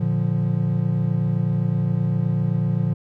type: chord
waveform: triangle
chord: Bb major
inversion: none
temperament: equal with one note detuned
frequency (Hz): 115.47 / 146.83 / 174.61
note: Bb2 / D3 / F3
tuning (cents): -16 / 0 / 0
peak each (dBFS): -21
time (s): 0-2.94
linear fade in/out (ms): 10
effects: none